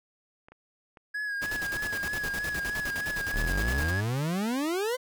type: clicks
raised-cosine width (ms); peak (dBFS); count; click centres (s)
0.5; -35; 5; 0.485 / 0.52 / 0.972 / 1.793 / 2.305
type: tone with vibrato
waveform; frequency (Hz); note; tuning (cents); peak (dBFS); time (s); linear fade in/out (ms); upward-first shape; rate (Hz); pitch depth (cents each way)
triangle; 1661.2; G#6; 0; -28; 1.14-4.01; 10; sine; 3.2; 41
type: noise with tremolo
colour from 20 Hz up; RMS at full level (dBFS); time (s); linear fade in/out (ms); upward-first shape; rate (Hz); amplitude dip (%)
pink; -36; 1.41-3.92; 20; square; 9.7; 70
type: exponential sweep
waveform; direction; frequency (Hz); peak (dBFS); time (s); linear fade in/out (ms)
40% pulse; up; 33 to 523.3; -26; 3.33-4.97; 20
effects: none